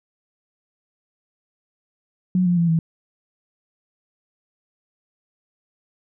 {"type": "tone with pitch steps", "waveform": "sine", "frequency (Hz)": [182.9, 176.06, 169.47, 163.13], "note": ["F#3", "F3", "E3", "E3"], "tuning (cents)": [-20, 14, 48, -18], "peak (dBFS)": -15, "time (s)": [2.35, 2.79], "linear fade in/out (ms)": 2, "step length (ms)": 110, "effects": []}